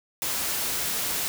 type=noise; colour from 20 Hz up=white; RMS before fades=-28 dBFS; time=0.22-1.28 s; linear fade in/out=0 ms; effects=none